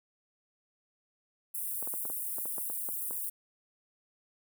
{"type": "high-pass noise", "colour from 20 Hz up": "white", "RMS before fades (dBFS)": -36, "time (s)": [1.54, 3.3], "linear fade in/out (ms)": 10, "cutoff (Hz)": 9000, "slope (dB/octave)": 48}
{"type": "clicks", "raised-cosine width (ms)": 1, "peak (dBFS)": -29, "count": 11, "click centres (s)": [1.826, 1.874, 1.939, 2.053, 2.1, 2.384, 2.456, 2.582, 2.7, 2.889, 3.109]}
{"effects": ["high-pass 200 Hz 12 dB/octave"]}